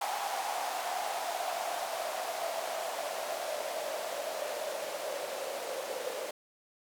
blue noise with band-pass filter sweep, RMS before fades -36 dBFS, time 0.01-6.31 s, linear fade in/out 5 ms, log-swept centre 780 to 520 Hz, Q 6.4, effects none

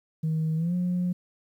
sine tone with pitch glide, 158.5 to 178.94 Hz, D#3 to F3, +32 to +42 cents, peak -22 dBFS, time 0.23-1.13 s, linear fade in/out 10 ms, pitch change +210 cents, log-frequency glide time 0.56-0.74 s, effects tanh soft clip ceiling -21 dBFS + 10-bit

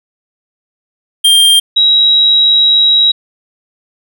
square / sine tone pair in turn, 3192 / 3851 Hz, G7 / B7, +31 / -44 cents, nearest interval minor third, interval 325 cents, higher second, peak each -5 dBFS, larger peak neither, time 1.24-1.6 / 1.76-3.12 s, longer second, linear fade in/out 10 ms, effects none

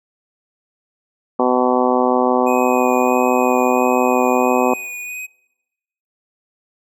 harmonic tone, 125.9 Hz, B2, 34 cents sharp, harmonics 2 / 3 / 4 / 5 / 6 / 7 / 8 / 9, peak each -19 / -20 / -19 / -23 / -21 / -22 / -25 / -24 dBFS, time 1.39-4.74 s, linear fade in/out 5 ms
square tone with vibrato, 2489 Hz, D#7, in tune, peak -27 dBFS, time 2.46-5.27 s, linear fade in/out 20 ms, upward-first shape sine, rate 1.5 Hz, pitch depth 21 cents each way
effects noise-tail reverb RT60 1.0 s tail -26 dB re dry

